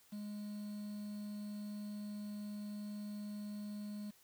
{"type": "tone with quantisation", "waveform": "triangle", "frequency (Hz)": 207.7, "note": "G#3", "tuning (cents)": 0, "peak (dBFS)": -40, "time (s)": [0.12, 4.11], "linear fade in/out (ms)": 10, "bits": 10, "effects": ["white hiss -67 dBFS RMS until 4.23 s"]}